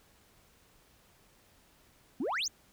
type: exponential sweep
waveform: sine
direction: up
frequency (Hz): 220 to 7070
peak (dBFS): -28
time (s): 2.2-2.48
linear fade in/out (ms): 5
effects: tanh soft clip ceiling -29 dBFS + pink hiss -64 dBFS RMS until 2.72 s